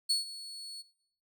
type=tone with ADSR envelope; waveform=35% pulse; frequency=4400 Hz; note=C#8; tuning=14 cents flat; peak=-23 dBFS; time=0.09-0.83 s; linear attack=15 ms; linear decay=140 ms; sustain=-17 dB; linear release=27 ms; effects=noise-tail reverb RT60 0.7 s tail -18 dB re dry